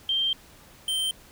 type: tone pair in turn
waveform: sine / square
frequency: 3160 / 3124 Hz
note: G7 / G7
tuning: +13 / -7 cents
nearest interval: unison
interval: 20 cents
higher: first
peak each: -22 / -25 dBFS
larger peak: first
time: 0.09-0.33 / 0.88-1.11 s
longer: first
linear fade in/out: 2 ms
effects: pink hiss -52 dBFS RMS until 1.31 s